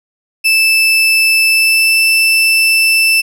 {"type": "tone with pitch glide", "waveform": "35% pulse", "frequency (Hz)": [2637, 2652], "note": ["E7", "E7"], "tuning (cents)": [0, 10], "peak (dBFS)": -6, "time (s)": [0.44, 3.22], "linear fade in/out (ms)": 20, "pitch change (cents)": 10, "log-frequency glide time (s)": [1.47, 2.03], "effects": []}